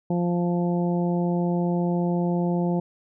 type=harmonic tone; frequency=174.61 Hz; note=F3; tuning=in tune; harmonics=1 / 2 / 3 / 4 / 5; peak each=-22 / -28 / -32 / -34 / -36 dBFS; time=0.1-2.8 s; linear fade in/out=5 ms; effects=none